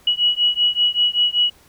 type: beating tone pair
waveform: sine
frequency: 2921 / 2926.2 Hz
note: F#7 / F#7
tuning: -23 / -20 cents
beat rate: 5.2 Hz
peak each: -18 dBFS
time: 0.07-1.5 s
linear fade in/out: 5 ms
effects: pink hiss -52 dBFS RMS until 1.68 s